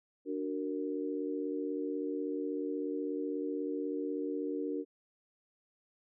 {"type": "chord", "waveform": "sine", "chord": "D augmented", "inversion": "none", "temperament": "equal with one note detuned", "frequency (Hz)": [293.7, 370, 462.1], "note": ["D4", "F#4", "A#4"], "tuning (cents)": [0, 0, -15], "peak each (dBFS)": [-36, -39, -38], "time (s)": [0.25, 4.85], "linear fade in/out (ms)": 50, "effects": []}